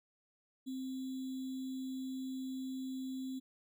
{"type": "tone with sample-and-hold", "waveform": "sine", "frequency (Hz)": 261.6, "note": "C4", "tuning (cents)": 0, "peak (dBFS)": -38, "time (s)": [0.66, 3.4], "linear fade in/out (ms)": 20, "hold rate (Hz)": 3675, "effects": []}